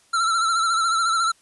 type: tone with vibrato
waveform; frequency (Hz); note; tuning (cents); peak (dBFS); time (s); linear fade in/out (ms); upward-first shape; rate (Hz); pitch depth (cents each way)
square; 1344; E6; +33; -19; 0.13-1.32; 10; sine; 14; 55
effects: white hiss -58 dBFS RMS until 1.41 s + resampled to 24000 Hz